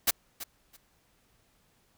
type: noise with echo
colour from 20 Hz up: white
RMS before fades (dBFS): -23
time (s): 0.07-0.11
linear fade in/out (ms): 10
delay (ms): 330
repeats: 2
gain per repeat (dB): -15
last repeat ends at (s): 0.77
effects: pink hiss -68 dBFS RMS until 1.97 s